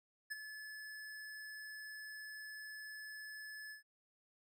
square tone with ADSR envelope, 1723 Hz, A6, 37 cents flat, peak -39 dBFS, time 0.3-3.83 s, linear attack 18 ms, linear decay 23 ms, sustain -9 dB, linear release 120 ms, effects none

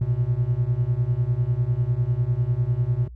triangle beating tone pair, 116.54 / 126.54 Hz, A#2 / B2, 0 / +43 cents, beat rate 10 Hz, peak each -22 / -21 dBFS, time 0.01-3.08 s, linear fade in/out 5 ms, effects noise-tail reverb RT60 0.1 s tail -20 dB re dry + added 60 Hz sine -37 dBFS peak until 3.15 s

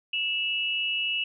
sine tone pair together, 2649 / 2906 Hz, E7 / F#7, +8 / -32 cents, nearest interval major second, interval 160 cents, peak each -28 dBFS, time 0.13-1.24 s, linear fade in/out 5 ms, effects none

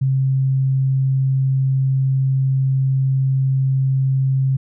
sine tone, 133.5 Hz, C3, 35 cents sharp, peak -14 dBFS, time 0.01-4.57 s, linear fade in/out 10 ms, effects none

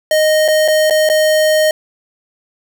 square tone with dropouts, 620 Hz, D#5, 6 cents flat, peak -10 dBFS, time 0.11-1.71 s, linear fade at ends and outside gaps 2 ms, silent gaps 0.48-0.484 / 0.679-0.683 / 0.899-0.907 / 1.09-1.098 s, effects none

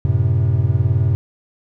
triangle chord, F# diminished, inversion none, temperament equal with one note detuned, 92.5 / 110.96 / 130.81 Hz, F#2 / A2 / C3, 0 / +15 / 0 cents, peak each -16 dBFS, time 0.05-1.15 s, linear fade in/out 0 ms, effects none

